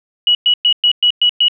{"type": "tone bursts", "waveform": "sine", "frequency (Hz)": 2924, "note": "F#7", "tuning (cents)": -21, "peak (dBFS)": -8, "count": 7, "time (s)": [0.27, 1.483], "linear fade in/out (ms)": 2, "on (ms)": 79, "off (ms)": 110, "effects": []}